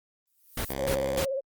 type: noise with exponential growth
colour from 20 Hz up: violet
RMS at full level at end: -35 dBFS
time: 0.27-0.73 s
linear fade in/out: 2 ms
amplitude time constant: 98 ms
type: noise bursts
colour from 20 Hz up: pink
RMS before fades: -30 dBFS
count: 3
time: 0.57-1.25 s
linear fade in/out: 5 ms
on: 80 ms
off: 220 ms
type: tone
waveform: 5% pulse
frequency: 67.7 Hz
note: C#2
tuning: 40 cents flat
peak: -20 dBFS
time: 0.69-1.21 s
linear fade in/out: 5 ms
type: tone with vibrato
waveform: sine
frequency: 539 Hz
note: C#5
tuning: 49 cents flat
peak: -27 dBFS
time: 0.78-1.41 s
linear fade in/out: 20 ms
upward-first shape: sine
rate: 17 Hz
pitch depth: 61 cents each way
effects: Opus 24 kbps